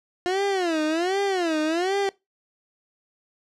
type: tone with vibrato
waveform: 30% pulse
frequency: 350.7 Hz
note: F4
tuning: 7 cents sharp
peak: -19 dBFS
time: 0.26-2.09 s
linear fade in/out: 0 ms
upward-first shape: sine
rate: 1.3 Hz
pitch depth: 230 cents each way
effects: noise-tail reverb RT60 0.2 s tail -21 dB re dry + low-pass 6000 Hz 12 dB/octave